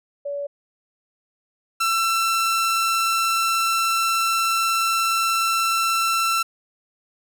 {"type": "tone pair in turn", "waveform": ["sine", "sawtooth"], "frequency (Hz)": [570, 1341.7], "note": ["C#5", "E6"], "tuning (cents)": [48, 30], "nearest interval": "octave + minor third", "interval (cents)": 1482, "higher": "second", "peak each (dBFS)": [-25, -15], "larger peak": "second", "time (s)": [[0.25, 0.47], [1.8, 6.43]], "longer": "second", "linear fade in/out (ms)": 10, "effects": []}